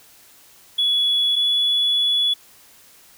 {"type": "tone pair in turn", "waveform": "triangle", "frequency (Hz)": [3389, 3408], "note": ["G#7", "G#7"], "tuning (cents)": [34, 44], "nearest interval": "unison", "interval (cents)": 10, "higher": "second", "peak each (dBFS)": -13, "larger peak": "neither", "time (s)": [[0.78, 1.36], [1.36, 2.34]], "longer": "second", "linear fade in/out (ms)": 10, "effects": ["tanh soft clip ceiling -13 dBFS", "white hiss -50 dBFS RMS until 3.17 s"]}